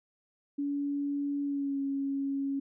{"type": "tone with pitch glide", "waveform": "sine", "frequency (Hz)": [284.5, 275.9], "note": ["C#4", "C#4"], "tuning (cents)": [45, -8], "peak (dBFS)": -29, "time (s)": [0.58, 2.6], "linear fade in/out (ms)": 10, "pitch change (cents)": -53, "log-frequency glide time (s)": [1.43, 1.8], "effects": []}